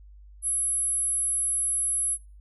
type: tone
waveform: sine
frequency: 10860 Hz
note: F9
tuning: 50 cents flat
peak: -23 dBFS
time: 0.42-2.18 s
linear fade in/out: 50 ms
effects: noise-tail reverb RT60 0.3 s tail -20 dB re dry + added 50 Hz sine -46 dBFS peak until 2.4 s